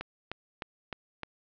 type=click train; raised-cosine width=0.3 ms; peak=-19 dBFS; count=5; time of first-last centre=0.01-1.233 s; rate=3.27 Hz; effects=low-pass 4000 Hz 12 dB/octave